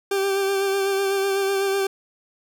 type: tone with vibrato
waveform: 40% pulse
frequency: 392 Hz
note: G4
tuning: in tune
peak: -19 dBFS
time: 0.11-1.87 s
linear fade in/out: 5 ms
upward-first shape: sine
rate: 8 Hz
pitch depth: 24 cents each way
effects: none